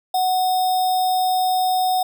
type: tone with sample-and-hold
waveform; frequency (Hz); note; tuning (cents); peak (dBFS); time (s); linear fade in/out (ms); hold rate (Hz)
sine; 740; F#5; 0; -16; 0.14-2.03; 5; 4410
effects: none